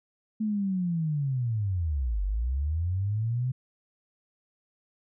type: linear two-way sweep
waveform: sine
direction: down then up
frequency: 220 to 46 to 130.1 Hz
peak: -25 dBFS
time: 0.4-3.52 s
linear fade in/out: 10 ms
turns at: 2.23 s
effects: none